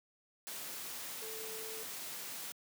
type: tone in noise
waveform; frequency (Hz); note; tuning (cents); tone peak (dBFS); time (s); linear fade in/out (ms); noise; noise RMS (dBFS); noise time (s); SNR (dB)
sine; 441.7; A4; +7; -47; 1.22-1.83; 0; white; -44; 0.47-2.52; -6
effects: high-pass 150 Hz 12 dB/octave